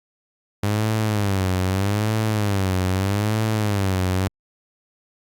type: tone with vibrato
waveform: sawtooth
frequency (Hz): 100.7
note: G2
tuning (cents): +47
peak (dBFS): -15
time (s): 0.63-4.28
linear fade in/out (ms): 5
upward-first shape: sine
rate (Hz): 0.8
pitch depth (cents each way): 150
effects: Opus 48 kbps